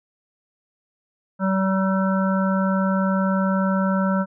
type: harmonic tone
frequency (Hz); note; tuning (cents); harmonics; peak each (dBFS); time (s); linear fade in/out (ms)
191.2; G3; -43; 1 / 3 / 5 / 7 / 8; -19 / -26 / -29 / -28 / -33; 1.39-4.26; 50
effects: none